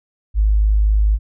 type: tone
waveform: sine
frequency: 52.2 Hz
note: G#1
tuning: 10 cents sharp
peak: -11 dBFS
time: 0.34-1.19 s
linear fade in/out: 50 ms
effects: none